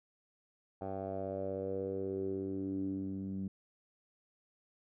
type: tone with low-pass filter sweep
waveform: 10% pulse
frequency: 96.4 Hz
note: G2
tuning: 28 cents flat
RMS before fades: -38 dBFS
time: 0.81-3.48 s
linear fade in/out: 5 ms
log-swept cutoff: 790 to 210 Hz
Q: 5
effects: none